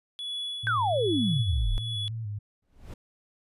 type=tone with tremolo; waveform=triangle; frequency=3400 Hz; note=G#7; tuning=40 cents sharp; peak=-29 dBFS; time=0.19-2.08 s; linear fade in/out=0 ms; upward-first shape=sine; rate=1.2 Hz; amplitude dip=70%
type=tone with vibrato; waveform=sine; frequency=108.2 Hz; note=A2; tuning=29 cents flat; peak=-31 dBFS; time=0.63-2.39 s; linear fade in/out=10 ms; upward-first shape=square; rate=3.4 Hz; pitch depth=75 cents each way
type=exponential sweep; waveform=sine; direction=down; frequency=1608 to 32.7 Hz; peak=-23 dBFS; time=0.67-1.78 s; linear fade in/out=0 ms
type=noise with exponential growth; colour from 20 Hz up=brown; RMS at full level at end=-35 dBFS; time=2.62-2.94 s; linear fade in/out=5 ms; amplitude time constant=68 ms
effects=resampled to 32000 Hz